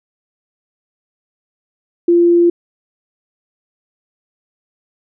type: tone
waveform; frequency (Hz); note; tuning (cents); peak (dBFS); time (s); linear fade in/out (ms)
sine; 344.7; F4; -23; -7; 2.08-2.5; 5
effects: none